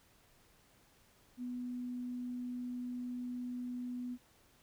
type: tone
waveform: sine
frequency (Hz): 246.9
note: B3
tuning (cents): 0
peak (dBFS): -38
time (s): 1.37-4.18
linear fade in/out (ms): 50
effects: pink hiss -67 dBFS RMS until 4.62 s